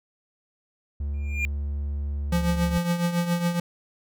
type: tone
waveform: triangle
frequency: 71.7 Hz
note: D2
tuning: 41 cents flat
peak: -24 dBFS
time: 1-2.78 s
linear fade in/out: 5 ms
type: tone with exponential growth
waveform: triangle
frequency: 2401 Hz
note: D7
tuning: 38 cents sharp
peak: -20 dBFS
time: 1.14-1.45 s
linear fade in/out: 0 ms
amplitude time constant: 67 ms
type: tone with tremolo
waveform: square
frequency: 173 Hz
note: F3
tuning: 16 cents flat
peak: -20 dBFS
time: 2.32-3.6 s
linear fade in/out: 5 ms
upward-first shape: triangle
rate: 7.2 Hz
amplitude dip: 70%
effects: none